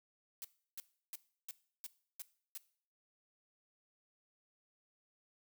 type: noise bursts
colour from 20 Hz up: blue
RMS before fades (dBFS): -45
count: 7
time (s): 0.42-2.575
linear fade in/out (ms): 0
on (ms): 25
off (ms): 330
effects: noise-tail reverb RT60 0.5 s tail -18 dB re dry